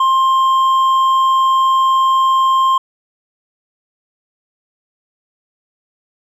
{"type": "tone with hard clipping", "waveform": "sine", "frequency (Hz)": 1057, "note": "C6", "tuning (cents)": 17, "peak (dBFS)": -11, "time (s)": [0, 2.78], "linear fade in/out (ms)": 5, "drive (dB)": 4, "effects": []}